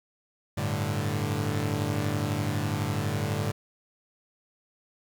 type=chord; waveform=sawtooth; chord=G suspended second; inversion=none; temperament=equal; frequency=98 / 110 / 146.83 Hz; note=G2 / A2 / D3; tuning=0 / 0 / 0 cents; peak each=-27 dBFS; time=0.57-3.52 s; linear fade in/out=10 ms; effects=9-bit